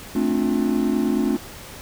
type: chord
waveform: triangle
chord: D minor seventh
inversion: second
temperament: just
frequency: 220.2 / 264.3 / 293.7 / 352.4 Hz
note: A3 / C4 / D4 / F4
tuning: +2 / +18 / 0 / +16 cents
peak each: -21 / -21 / -22 / -24 dBFS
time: 0.15-1.37 s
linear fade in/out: 5 ms
effects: pink hiss -39 dBFS RMS until 1.81 s